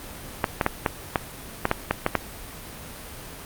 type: clicks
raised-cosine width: 0.5 ms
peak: -4 dBFS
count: 10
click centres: 0.442 / 0.612 / 0.664 / 0.862 / 1.158 / 1.654 / 1.714 / 1.91 / 2.064 / 2.153 s
effects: pink hiss -39 dBFS RMS until 3.45 s + Opus 32 kbps